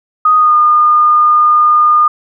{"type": "tone with pitch glide", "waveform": "sine", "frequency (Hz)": [1244.5, 1216.8], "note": ["D#6", "D#6"], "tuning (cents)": [0, -39], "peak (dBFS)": -5, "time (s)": [0.25, 2.08], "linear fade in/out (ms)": 5, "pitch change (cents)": -39, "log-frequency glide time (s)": [0.37, 0.55], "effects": []}